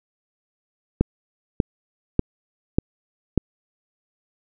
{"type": "click train", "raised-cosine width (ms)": 3, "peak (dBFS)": -3, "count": 5, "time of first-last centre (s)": [1.01, 3.377], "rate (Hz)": 1.69, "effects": []}